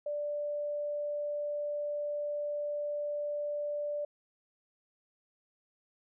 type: tone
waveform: sine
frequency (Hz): 587.3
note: D5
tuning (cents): 0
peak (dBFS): -32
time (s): 0.06-4.05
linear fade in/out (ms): 5
effects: none